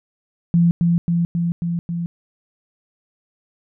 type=tone with echo; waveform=sine; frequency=170.7 Hz; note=F3; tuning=39 cents flat; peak=-11 dBFS; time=0.54-0.71 s; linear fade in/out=0 ms; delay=270 ms; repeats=5; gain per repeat=-2 dB; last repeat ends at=2.06 s; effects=none